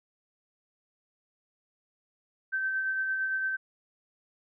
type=tone with tremolo; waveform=sine; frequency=1548 Hz; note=G6; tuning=22 cents flat; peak=-26 dBFS; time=2.52-3.57 s; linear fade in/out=20 ms; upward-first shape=sine; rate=8.8 Hz; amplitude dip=30%; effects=none